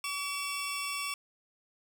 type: tone pair together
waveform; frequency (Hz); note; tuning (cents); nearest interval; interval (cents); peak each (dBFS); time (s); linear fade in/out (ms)
20% pulse; 1140 / 2706; C#6 / E7; +48 / +45; octave + minor third; 1497; -31 / -32; 0.04-1.14; 2
effects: none